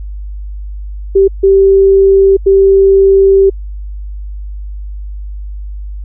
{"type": "tone bursts at uneven times", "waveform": "sine", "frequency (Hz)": 389.5, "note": "G4", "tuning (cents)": -11, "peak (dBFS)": -3, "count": 3, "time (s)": [[1.15, 1.28], [1.43, 2.37], [2.46, 3.5]], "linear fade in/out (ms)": 10, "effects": ["added 50 Hz sine -20 dBFS peak until 6.04 s"]}